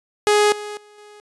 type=tone with level steps; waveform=sawtooth; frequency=417.3 Hz; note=G#4; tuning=8 cents sharp; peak=-9 / -25 / -42 / -38 dBFS; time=0.27-1.2 s; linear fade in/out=0 ms; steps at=0.52 / 0.77 / 0.98 s; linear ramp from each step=2 ms; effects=resampled to 24000 Hz